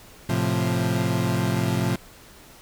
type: chord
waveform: 30% pulse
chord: F major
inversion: first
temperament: equal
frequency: 110 / 130.81 / 174.61 Hz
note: A2 / C3 / F3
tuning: 0 / 0 / 0 cents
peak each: -23 dBFS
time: 0.29-1.96 s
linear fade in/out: 5 ms
effects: pink hiss -48 dBFS RMS until 2.61 s